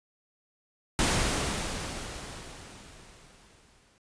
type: noise with exponential decay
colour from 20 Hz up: pink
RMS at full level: -24 dBFS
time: 0.99-3.98 s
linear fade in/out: 0 ms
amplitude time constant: 650 ms
effects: resampled to 22050 Hz